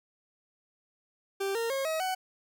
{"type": "tone with pitch steps", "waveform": "40% pulse", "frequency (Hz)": [392, 460.8, 541.7, 636.8, 748.6], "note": ["G4", "A#4", "C#5", "D#5", "F#5"], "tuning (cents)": [0, -20, -40, 40, 20], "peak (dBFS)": -28, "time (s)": [1.4, 2.15], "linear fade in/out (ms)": 10, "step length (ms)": 150, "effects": []}